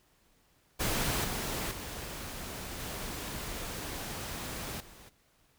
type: noise with level steps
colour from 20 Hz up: pink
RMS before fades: -31 / -35 / -41 / -39 / -53 dBFS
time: 0.79-5.1 s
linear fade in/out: 20 ms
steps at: 1.24 / 1.71 / 2.79 / 4.8 s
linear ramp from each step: 5 ms
effects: pink hiss -68 dBFS RMS until 5.58 s